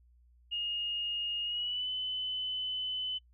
sine tone with pitch glide, 2852 to 3020 Hz, F7 to F#7, +36 to +35 cents, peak -32 dBFS, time 0.51-3.19 s, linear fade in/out 20 ms, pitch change +99 cents, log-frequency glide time 1.43-1.9 s, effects noise-tail reverb RT60 0.1 s tail -26 dB re dry + added 60 Hz sine -60 dBFS peak until 3.33 s

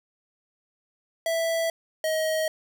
square tone pair in turn, 659.3 / 631.6 Hz, E5 / D#5, 0 / +26 cents, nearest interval minor second, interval 74 cents, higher first, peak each -24 dBFS, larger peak neither, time 1.26-1.7 / 2.04-2.48 s, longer neither, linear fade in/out 2 ms, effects none

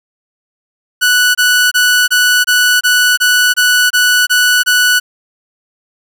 sawtooth tone bursts, 1480 Hz, F#6, in tune, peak -4 dBFS, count 11, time 1.01-5 s, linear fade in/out 20 ms, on 340 ms, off 25 ms, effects none

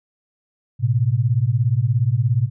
sine beating tone pair, 110.7 / 127.7 Hz, A2 / C3, +11 / -42 cents, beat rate 17 Hz, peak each -18 dBFS, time 0.79-2.5 s, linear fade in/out 50 ms, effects none

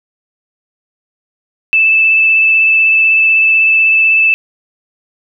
sine tone with vibrato, 2633 Hz, E7, 3 cents flat, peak -6 dBFS, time 1.73-4.34 s, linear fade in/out 0 ms, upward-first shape triangle, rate 16 Hz, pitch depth 13 cents each way, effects none

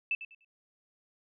sine tone with echo, 2637 Hz, E7, in tune, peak -27 dBFS, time 0.11-0.15 s, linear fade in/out 2 ms, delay 99 ms, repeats 3, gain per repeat -12 dB, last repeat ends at 0.447 s, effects none

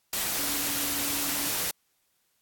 sine tone in noise, 284.9 Hz, C#4, 48 cents sharp, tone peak -39 dBFS, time 0.39-1.49 s, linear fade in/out 2 ms, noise white, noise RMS -29 dBFS, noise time 0.13-1.71 s, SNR -13 dB, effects white hiss -72 dBFS RMS until 2.41 s + AAC 64 kbps

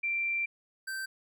sine / square tone pair in turn, 2357 / 1557.3 Hz, D7 / G6, +6 / -12 cents, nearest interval perfect fifth, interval 718 cents, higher first, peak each -28 / -35 dBFS, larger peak first, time 0.03-0.46 / 0.87-1.06 s, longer first, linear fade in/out 10 ms, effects none

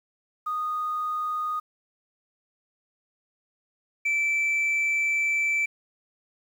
sine tone pair in turn, 1237 / 2325 Hz, D#6 / D7, -10 / -18 cents, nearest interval major seventh, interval 1092 cents, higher second, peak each -25 / -19 dBFS, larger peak second, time 0.46-1.6 / 4.05-5.66 s, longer second, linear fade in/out 10 ms, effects tanh soft clip ceiling -21 dBFS + 9-bit

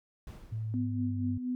brown noise with exponential decay, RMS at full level -42 dBFS, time 0.27-1.1 s, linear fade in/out 2 ms, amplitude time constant 180 ms
sine tone with pitch glide, 110 to 99.14 Hz, A2 to G2, 0 to +20 cents, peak -32 dBFS, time 0.52-1.38 s, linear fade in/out 5 ms, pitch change -180 cents, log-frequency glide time 0.66-1.23 s
sine tone with tremolo, 250 Hz, B3, 21 cents sharp, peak -29 dBFS, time 0.74-1.55 s, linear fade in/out 0 ms, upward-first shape sine, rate 4.2 Hz, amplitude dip 55%
effects none

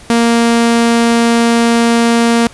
sawtooth tone, 233.1 Hz, A#3, in tune, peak -4 dBFS, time 0.1-2.47 s, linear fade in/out 0 ms, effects pink hiss -38 dBFS RMS until 2.53 s + resampled to 24000 Hz

